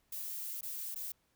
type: noise with dropouts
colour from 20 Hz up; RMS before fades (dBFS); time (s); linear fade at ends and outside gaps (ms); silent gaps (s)
violet; -41; 0.12-1.12; 5; 0.61-0.629 / 0.947-0.958
effects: pink hiss -75 dBFS RMS until 1.35 s